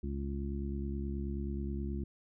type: harmonic tone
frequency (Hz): 69.4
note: C#2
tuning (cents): +3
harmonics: 1 / 2 / 3 / 4 / 5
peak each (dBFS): -36 / -44 / -40 / -47 / -44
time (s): 0.03-2.04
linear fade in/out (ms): 5
effects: none